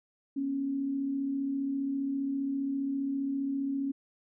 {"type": "tone pair together", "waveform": "sine", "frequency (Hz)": [240.9, 275.9], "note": ["B3", "C#4"], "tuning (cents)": [-43, -8], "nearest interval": "major second", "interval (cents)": 235, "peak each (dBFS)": [-40, -29], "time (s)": [0.36, 3.92], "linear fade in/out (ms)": 10, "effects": []}